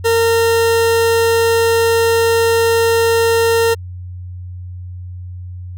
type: tone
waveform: 40% pulse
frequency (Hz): 458.8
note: A#4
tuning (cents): -28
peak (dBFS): -10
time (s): 0.04-3.75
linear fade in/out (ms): 20
effects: added 90 Hz sine -26 dBFS peak until 5.77 s